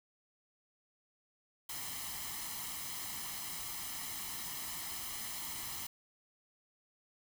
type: noise with comb filter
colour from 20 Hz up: white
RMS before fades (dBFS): -42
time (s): 1.69-5.87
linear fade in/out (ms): 5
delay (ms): 0.98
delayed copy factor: +0.65
effects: none